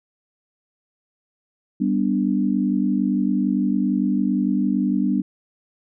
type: chord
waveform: sine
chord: G major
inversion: none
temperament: equal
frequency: 196 / 246.9 / 293.7 Hz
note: G3 / B3 / D4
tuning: 0 / 0 / 0 cents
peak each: -21 / -22 / -23 dBFS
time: 1.8-5.22 s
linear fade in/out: 10 ms
effects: none